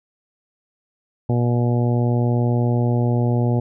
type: harmonic tone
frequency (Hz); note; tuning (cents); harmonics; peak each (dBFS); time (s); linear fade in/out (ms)
120.5; B2; -42; 1 / 2 / 3 / 4 / 5 / 6 / 7; -17 / -23 / -27 / -29 / -31 / -33 / -34; 1.29-3.6; 5
effects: none